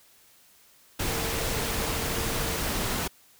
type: tone in noise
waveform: sine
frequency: 454.5 Hz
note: A#4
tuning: 44 cents flat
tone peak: -38 dBFS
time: 1.08-2.57 s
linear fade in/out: 10 ms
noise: pink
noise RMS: -29 dBFS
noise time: 0.99-3.08 s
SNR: -12 dB
effects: white hiss -58 dBFS RMS until 3.39 s